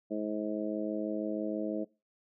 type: harmonic tone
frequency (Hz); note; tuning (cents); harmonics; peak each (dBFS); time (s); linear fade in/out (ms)
106.2; G#2; +39; 2 / 3 / 4 / 5 / 6; -37 / -35 / -41 / -39 / -40; 0.1-1.85; 20
effects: noise-tail reverb RT60 0.3 s tail -23 dB re dry